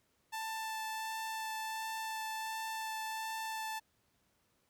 sawtooth tone with vibrato, 883 Hz, A5, 6 cents sharp, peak -34 dBFS, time 0.32-3.8 s, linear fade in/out 20 ms, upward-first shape sine, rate 1.4 Hz, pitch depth 8 cents each way, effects pink hiss -75 dBFS RMS until 4.69 s + high-pass 60 Hz 12 dB/octave

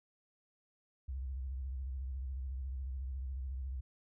sine tone with vibrato, 65.6 Hz, C2, 5 cents sharp, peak -37 dBFS, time 1.08-3.81 s, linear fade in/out 10 ms, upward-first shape square, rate 14 Hz, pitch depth 88 cents each way, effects none

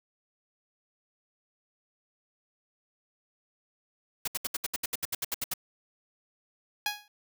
white noise bursts, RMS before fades -31 dBFS, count 14, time 4.25-5.538 s, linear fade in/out 5 ms, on 27 ms, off 70 ms
10% pulse tone with exponential decay, 830.6 Hz, G#5, in tune, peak -17 dBFS, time 6.86-7.08 s, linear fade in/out 2 ms, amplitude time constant 47 ms
effects none

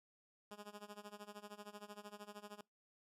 10% pulse tone with tremolo, 207 Hz, G#3, 5 cents flat, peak -40 dBFS, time 0.51-2.61 s, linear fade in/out 2 ms, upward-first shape sine, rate 13 Hz, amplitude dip 90%, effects noise-tail reverb RT60 0.2 s tail -25 dB re dry + resampled to 32000 Hz

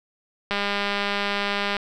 click train, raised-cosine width 0.3 ms, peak -9 dBFS, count 255, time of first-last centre 0.51-1.767 s, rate 202 Hz, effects none

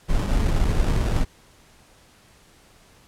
brown noise with sample-and-hold, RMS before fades -20 dBFS, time 0.08-1.25 s, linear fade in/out 20 ms, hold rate 2100 Hz, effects pink hiss -54 dBFS RMS until 3.07 s + low-pass 11000 Hz 12 dB/octave

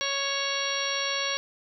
harmonic tone with a mistuned harmonic, 554.4 Hz, C#5, in tune, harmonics 1 / 2 / 3 / 4 / 5 / 6 / 7 / 8 / 10, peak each -35 / -35 / -35 / -35 / -35 / -35 / -35 / -35 / -35 dBFS, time 0.01-1.37 s, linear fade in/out 0 ms, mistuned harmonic 10, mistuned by +25 cents, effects none

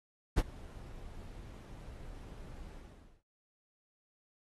brown noise with ADSR envelope, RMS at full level -24 dBFS, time 0.36-3.23 s, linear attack 23 ms, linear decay 39 ms, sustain -24 dB, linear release 540 ms, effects AAC 32 kbps

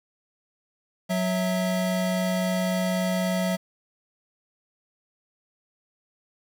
square tone pair together, 184 / 655.7 Hz, F#3 / E5, -9 / -9 cents, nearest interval octave + minor seventh, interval 2200 cents, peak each -25 / -29 dBFS, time 1.09-3.57 s, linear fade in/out 20 ms, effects 8-bit

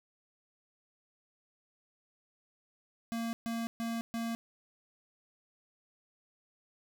square tone bursts, 230 Hz, A#3, 23 cents flat, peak -34 dBFS, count 4, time 3.12-4.35 s, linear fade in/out 0 ms, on 210 ms, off 130 ms, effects none

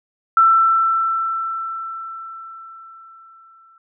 sine tone with exponential decay, 1336 Hz, E6, 23 cents sharp, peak -8 dBFS, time 0.37-3.78 s, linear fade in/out 2 ms, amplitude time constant 740 ms, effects none

